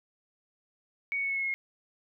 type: tone with pitch steps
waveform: sine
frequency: 2238 / 2224 / 2210 / 2196 / 2182 / 2168 / 2154 Hz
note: C#7 / C#7 / C#7 / C#7 / C#7 / C#7 / C7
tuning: +16 / +5 / -6 / -17 / -28 / -39 / +50 cents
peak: -28 dBFS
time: 1.12-1.54 s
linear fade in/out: 0 ms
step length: 60 ms
effects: none